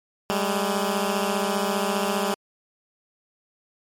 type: beating tone pair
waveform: 10% pulse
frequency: 196.2 / 211.2 Hz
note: G3 / G#3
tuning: +2 / +29 cents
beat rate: 15 Hz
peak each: -16 / -18 dBFS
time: 0.3-2.34 s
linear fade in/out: 0 ms
effects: MP3 64 kbps